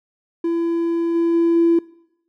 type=tone with level steps; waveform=triangle; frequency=336.1 Hz; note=E4; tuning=34 cents sharp; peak=-15 / -12 / -10 / -8 dBFS; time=0.44-1.79 s; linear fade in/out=5 ms; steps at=1.14 / 1.33 / 1.55 s; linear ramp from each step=20 ms; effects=noise-tail reverb RT60 0.8 s tail -25 dB re dry + tanh soft clip ceiling -9 dBFS